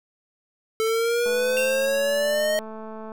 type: exponential sweep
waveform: square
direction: up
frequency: 440 to 627 Hz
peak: -21 dBFS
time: 0.8-2.59 s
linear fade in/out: 0 ms
type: click train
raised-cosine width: 1 ms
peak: -25 dBFS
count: 408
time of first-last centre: 1.26-3.118 s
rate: 219 Hz
type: tone with exponential decay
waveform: 45% pulse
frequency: 2734 Hz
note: F7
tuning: 37 cents flat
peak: -24 dBFS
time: 1.57-2.4 s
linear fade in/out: 0 ms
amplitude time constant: 180 ms
effects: none